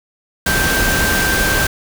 sine tone in noise, 1568 Hz, G6, in tune, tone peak -17 dBFS, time 0.46-1.67 s, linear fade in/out 5 ms, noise pink, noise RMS -17 dBFS, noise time 0.46-1.67 s, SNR -3 dB, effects none

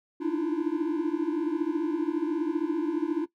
triangle tone cluster, 294.1 / 306.8 / 328 / 342.8 Hz, D4 / D#4 / E4 / F4, +3 / -24 / -9 / -32 cents, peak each -29 dBFS, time 0.2-3.26 s, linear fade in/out 20 ms, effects noise-tail reverb RT60 0.1 s tail -17 dB re dry

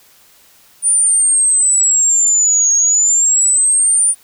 sine exponential two-way sweep, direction down then up, 9397 to 6560 to 9397 Hz, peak -9 dBFS, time 0.82-4.15 s, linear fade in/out 50 ms, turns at 2.75 s, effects white hiss -48 dBFS RMS until 4.23 s

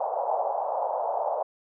white band-pass noise, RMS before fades -28 dBFS, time 0-1.43 s, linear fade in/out 5 ms, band 540 to 880 Hz, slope 48 dB/octave, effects none

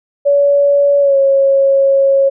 sine tone with pitch glide, 568 to 547.4 Hz, C#5 to C#5, +42 to -22 cents, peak -7 dBFS, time 0.25-2.3 s, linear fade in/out 20 ms, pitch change -64 cents, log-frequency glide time 1-1.17 s, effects none

